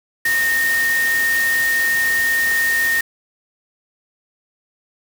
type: tone in noise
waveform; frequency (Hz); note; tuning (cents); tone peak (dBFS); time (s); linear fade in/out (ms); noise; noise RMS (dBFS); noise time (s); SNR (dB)
sine; 1841; A#6; -22; -15; 0.25-3.01; 5; white; -26; 0.25-3.01; +8
effects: none